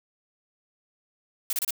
blue noise bursts, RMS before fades -27 dBFS, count 4, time 1.5-1.707 s, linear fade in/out 2 ms, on 30 ms, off 29 ms, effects none

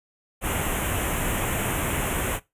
pink band-stop noise, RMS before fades -26 dBFS, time 0.41-2.4 s, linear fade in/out 50 ms, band 3200 to 6900 Hz, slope 48 dB/octave, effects noise-tail reverb RT60 0.2 s tail -19 dB re dry + resampled to 32000 Hz

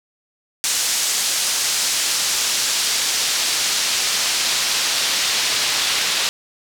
pink noise with band-pass filter sweep, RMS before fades -20 dBFS, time 0.64-6.29 s, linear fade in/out 0 ms, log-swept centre 6700 to 4100 Hz, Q 0.98, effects none

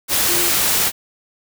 sine tone in noise, 349.2 Hz, F4, in tune, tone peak -25 dBFS, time 0.26-0.52 s, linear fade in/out 50 ms, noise white, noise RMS -17 dBFS, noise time 0.08-0.92 s, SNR -11 dB, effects none

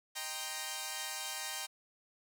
5% pulse chord, C minor seventh, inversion first, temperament equal, 622.3 / 784 / 932.3 / 1046.5 Hz, Eb5 / G5 / Bb5 / C6, 0 / 0 / 0 / 0 cents, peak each -36 / -30 / -31 / -34 dBFS, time 0.15-1.67 s, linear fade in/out 20 ms, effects none

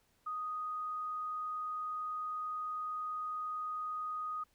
sine tone, 1244.5 Hz, D#6, in tune, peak -36 dBFS, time 0.26-4.44 s, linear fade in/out 10 ms, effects pink hiss -73 dBFS RMS until 4.54 s

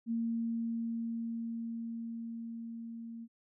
sine tone with level ramp, 230 Hz, A#3, 23 cents flat, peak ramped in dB -30 to -42 dBFS, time 0.06-3.28 s, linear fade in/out 50 ms, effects none

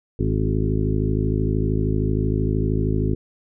harmonic tone with a mistuned harmonic, 53 Hz, G#1, 36 cents sharp, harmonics 1 / 2 / 3 / 4 / 5 / 6 / 7 / 8, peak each -24 / -23 / -26 / -30 / -27 / -34 / -28 / -32 dBFS, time 0.19-3.15 s, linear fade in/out 5 ms, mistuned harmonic 7, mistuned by -24 cents, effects none

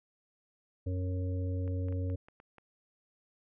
harmonic tone, 91.6 Hz, F#2, 17 cents flat, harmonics 1 / 3 / 5 / 6, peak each -31 / -41 / -45 / -47 dBFS, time 0.86-2.16 s, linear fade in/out 10 ms
clicks, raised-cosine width 0.5 ms, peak -39 dBFS, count 7, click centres 1.678 / 1.885 / 1.925 / 2.1 / 2.285 / 2.401 / 2.583 s
effects none

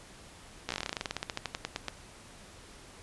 slowing click train, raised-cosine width 0.2 ms, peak -15 dBFS, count 24, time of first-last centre 0.69-1.883 s, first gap 15 ms, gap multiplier 1.1, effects pink hiss -52 dBFS RMS until 3.02 s + resampled to 24000 Hz

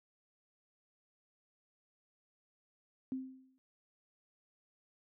sine tone with exponential decay, 261.3 Hz, C4, 2 cents flat, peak -33 dBFS, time 3.12-3.58 s, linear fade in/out 0 ms, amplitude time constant 100 ms, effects high-pass 100 Hz 12 dB/octave

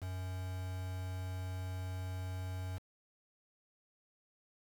triangle tone with quantisation, 92.5 Hz, F#2, in tune, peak -36 dBFS, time 0.01-2.79 s, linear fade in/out 20 ms, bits 8, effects none

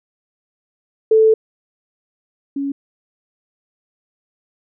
sine tone pair in turn, 440 / 278.7 Hz, A4 / C#4, 0 / +9 cents, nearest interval minor sixth, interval 791 cents, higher first, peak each -8 / -19 dBFS, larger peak first, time 1.11-1.34 / 2.56-2.72 s, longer first, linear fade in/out 5 ms, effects none

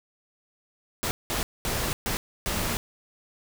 pink noise bursts at uneven times, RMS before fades -28 dBFS, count 5, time 1.03-1.11 / 1.3-1.43 / 1.65-1.93 / 2.06-2.17 / 2.46-2.77 s, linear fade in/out 0 ms, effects none

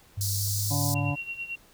sine tone with pitch glide, 100.5 to 103.68 Hz, G2 to G#2, +44 to -2 cents, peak -28 dBFS, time 0.17-1.12 s, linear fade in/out 10 ms, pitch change +54 cents, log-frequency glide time 0.44-0.8 s
pink high-pass noise, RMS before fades -31 dBFS, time 0.21-0.94 s, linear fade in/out 0 ms, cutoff 4400 Hz, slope 48 dB/octave
harmonic tone, 143.4 Hz, D3, 41 cents flat, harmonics 1 / 2 / 4 / 5 / 6 / 7, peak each -28 / -33 / -39 / -37 / -42 / -40 dBFS, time 0.7-1.16 s, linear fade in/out 20 ms
sine tone with tremolo, 2743 Hz, F7, 32 cents flat, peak -30 dBFS, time 0.95-1.56 s, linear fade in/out 10 ms, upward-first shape sine, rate 9.1 Hz, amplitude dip 75%
effects pink hiss -57 dBFS RMS until 1.73 s

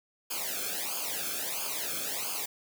white noise with flanger, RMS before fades -34 dBFS, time 0.3-2.46 s, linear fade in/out 10 ms, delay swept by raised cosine 0.52 to 1.06 ms, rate 1.5 Hz, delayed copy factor -0.95, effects none

